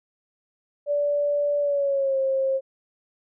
sine tone with pitch glide, 580 to 534.9 Hz, D5 to C5, -22 to +38 cents, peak -20 dBFS, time 0.86-2.61 s, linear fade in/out 50 ms, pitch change -140 cents, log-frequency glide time 1.6-2.18 s, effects none

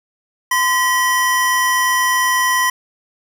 square tone pair together, 1026 / 1934.5 Hz, C6 / B6, -34 / -36 cents, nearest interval major seventh, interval 1098 cents, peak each -17 dBFS, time 0.51-2.7 s, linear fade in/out 5 ms, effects none

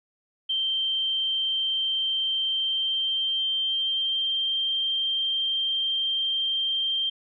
sine tone with pitch glide, 3136 to 3163 Hz, G7 to G7, 0 to +15 cents, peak -23 dBFS, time 0.49-7.1 s, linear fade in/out 10 ms, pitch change +15 cents, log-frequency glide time 2.49-4.53 s, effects none

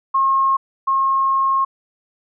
sine tone pair in turn, 1078 / 1078 Hz, C#6 / C#6, -49 / -49 cents, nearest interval unison, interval 0 cents, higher neither, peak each -13 / -14 dBFS, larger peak first, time 0.14-0.57 / 0.87-1.65 s, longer second, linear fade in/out 10 ms, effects none

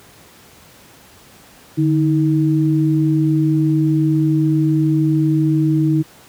sine tone pair together, 149.46 / 316.7 Hz, D3 / D#4, +31 / +31 cents, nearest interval octave + minor second, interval 1300 cents, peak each -15 dBFS, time 1.77-6.03 s, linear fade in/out 20 ms, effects pink hiss -45 dBFS RMS until 6.28 s + high-pass 80 Hz 12 dB/octave

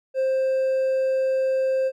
triangle tone with hard clipping, 527 Hz, C5, 12 cents sharp, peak -20 dBFS, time 0.14-1.92 s, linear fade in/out 50 ms, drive 5 dB, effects none

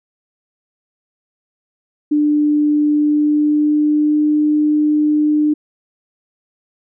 sine tone with pitch glide, 297.4 to 300.9 Hz, D4 to D4, +22 to +42 cents, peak -11 dBFS, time 2.11-5.54 s, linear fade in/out 10 ms, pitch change +20 cents, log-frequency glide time 2.93-4.3 s, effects none

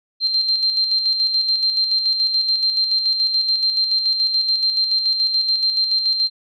sine tone with tremolo, 4154 Hz, C8, 13 cents flat, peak -14 dBFS, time 0.2-6.3 s, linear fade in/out 50 ms, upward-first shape square, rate 7 Hz, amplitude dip 45%, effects none

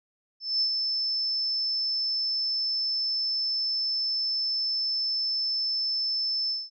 sine tone with ADSR envelope, 5274 Hz, E8, in tune, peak -21 dBFS, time 0.4-6.7 s, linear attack 210 ms, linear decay 81 ms, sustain -4 dB, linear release 200 ms, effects none

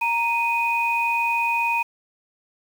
sine tone pair together, 932.3 / 2489 Hz, A#5 / D#7, 0 / 0 cents, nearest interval octave + perfect fourth, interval 1700 cents, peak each -22 dBFS, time 0.01-1.83 s, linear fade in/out 10 ms, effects 7-bit

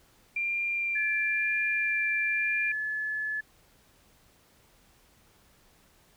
sine tone with vibrato, 2377 Hz, D7, 20 cents sharp, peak -27 dBFS, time 0.36-2.72 s, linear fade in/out 5 ms, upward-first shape sine, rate 1 Hz, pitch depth 10 cents each way
sine tone, 1721 Hz, A6, 39 cents flat, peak -29 dBFS, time 0.95-3.41 s, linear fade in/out 10 ms
effects pink hiss -62 dBFS RMS until 6.16 s

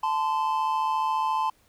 triangle tone pair together, 875.6 / 1030 Hz, A5 / C6, -9 / -28 cents, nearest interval minor third, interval 281 cents, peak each -24 dBFS, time 0.03-1.5 s, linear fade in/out 5 ms, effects pink hiss -63 dBFS RMS until 1.68 s

